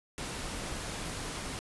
pink noise, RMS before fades -38 dBFS, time 0.18-1.59 s, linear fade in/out 0 ms, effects resampled to 24000 Hz

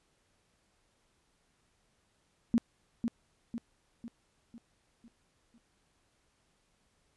sine tone with echo, 233.1 Hz, A#3, in tune, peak -22 dBFS, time 2.54-2.58 s, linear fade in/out 0 ms, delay 500 ms, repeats 6, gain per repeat -6 dB, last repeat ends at 5.58 s, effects pink hiss -73 dBFS RMS until 7.16 s + resampled to 24000 Hz

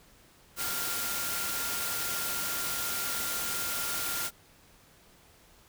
sine tone in noise, 1396.9 Hz, F6, in tune, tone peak -39 dBFS, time 0.56-4.31 s, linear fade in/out 50 ms, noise white, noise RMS -33 dBFS, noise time 0.56-4.31 s, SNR -9 dB, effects pink hiss -59 dBFS RMS until 5.68 s

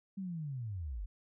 sine linear sweep, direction down, 199.1 to 41.2 Hz, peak -37 dBFS, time 0.17-1.06 s, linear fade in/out 10 ms, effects none

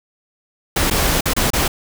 pink noise with dropouts, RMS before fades -17 dBFS, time 0.76-1.68 s, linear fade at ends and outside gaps 5 ms, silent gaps 0.901-0.909 / 1.209-1.256 / 1.335-1.364 / 1.504-1.533 s, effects none

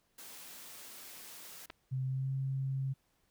white high-pass noise, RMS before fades -50 dBFS, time 0.18-1.66 s, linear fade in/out 5 ms, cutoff 150 Hz, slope 12 dB/octave
clicks, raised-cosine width 0.3 ms, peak -30 dBFS, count 2, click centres 1.7 / 1.703 s
sine tone with pitch glide, 130.81 to 134.33 Hz, C3 to C3, 0 to +46 cents, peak -32 dBFS, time 1.91-2.94 s, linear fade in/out 20 ms, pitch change +46 cents, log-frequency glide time 2.05-2.31 s
effects pink hiss -75 dBFS RMS until 3.3 s

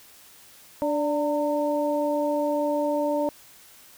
sine tone cluster, 294.2 / 586 / 911 Hz, D4 / D5 / A#5, +3 / -4 / -40 cents, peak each -27 / -24 / -30 dBFS, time 0.82-3.29 s, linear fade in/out 0 ms, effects white hiss -51 dBFS RMS until 3.97 s

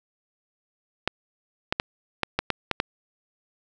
clicks, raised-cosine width 0.3 ms, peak -6 dBFS, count 8, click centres 1.076 / 1.725 / 1.799 / 2.233 / 2.39 / 2.503 / 2.713 / 2.801 s, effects none

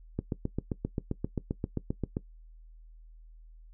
click train, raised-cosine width 3 ms, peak -17 dBFS, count 16, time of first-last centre 0.19-2.169 s, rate 7.58 Hz, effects noise-tail reverb RT60 0.1 s tail -18 dB re dry + added 40 Hz sine -49 dBFS peak until 3.73 s

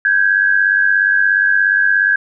sine tone pair together, 1564.2 / 1661.2 Hz, G6 / G#6, -4 / 0 cents, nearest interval minor second, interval 104 cents, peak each -13 dBFS, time 0.05-2.16 s, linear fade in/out 2 ms, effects none

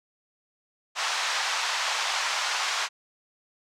pink band-pass noise, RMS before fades -28 dBFS, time 0.95-2.89 s, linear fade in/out 50 ms, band 820 to 6600 Hz, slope 24 dB/octave, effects none

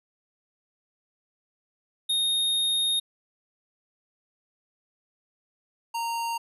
square tone pair in turn, 3706 / 926.5 Hz, A#7 / A#5, -11 / -11 cents, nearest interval 2 octaves, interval 2400 cents, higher first, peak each -23 / -28 dBFS, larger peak first, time 2.09-3 / 5.94-6.38 s, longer first, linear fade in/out 10 ms, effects resampled to 32000 Hz

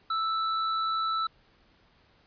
square tone, 1318.5 Hz, E6, in tune, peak -27 dBFS, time 0.1-1.27 s, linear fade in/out 5 ms, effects pink hiss -63 dBFS RMS until 2.26 s + resampled to 11025 Hz

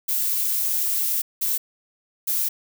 violet noise bursts at uneven times, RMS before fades -23 dBFS, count 3, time 0.08-1.22 / 1.41-1.58 / 2.27-2.49 s, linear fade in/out 10 ms, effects none

